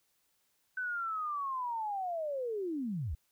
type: linear sweep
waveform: sine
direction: down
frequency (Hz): 1524 to 57.3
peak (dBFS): -33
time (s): 0.77-3.15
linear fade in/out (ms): 5
effects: white hiss -75 dBFS RMS until 3.31 s